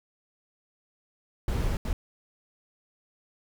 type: noise bursts at uneven times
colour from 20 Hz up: brown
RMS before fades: -27 dBFS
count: 2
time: 1.48-1.77 / 1.85-1.93 s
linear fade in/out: 2 ms
effects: none